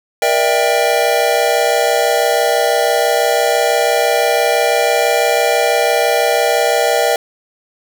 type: chord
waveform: square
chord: E half-diminished seventh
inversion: second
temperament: just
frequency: 474.7 / 593.3 / 659.3 / 791.1 Hz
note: Bb4 / D5 / E5 / G5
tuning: +31 / +18 / 0 / +16 cents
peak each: -18 dBFS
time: 0.22-7.16 s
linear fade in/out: 2 ms
effects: none